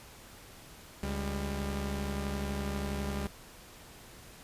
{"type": "tone pair together", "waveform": "sawtooth", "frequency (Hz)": [70.71, 200], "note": ["C#2", "G3"], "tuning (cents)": [35, 35], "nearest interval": "octave + tritone", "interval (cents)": 1800, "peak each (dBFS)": [-31, -32], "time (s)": [1.03, 3.27], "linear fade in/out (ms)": 0, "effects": ["pink hiss -52 dBFS RMS until 4.43 s", "resampled to 32000 Hz"]}